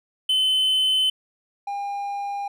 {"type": "tone pair in turn", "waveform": "triangle", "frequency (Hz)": [3048, 805.2], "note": ["G7", "G5"], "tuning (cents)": [-49, 46], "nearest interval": "octave + major seventh", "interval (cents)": 2305, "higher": "first", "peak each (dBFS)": [-16, -24], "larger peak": "first", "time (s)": [[0.29, 1.1], [1.67, 2.48]], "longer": "neither", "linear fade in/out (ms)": 5, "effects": []}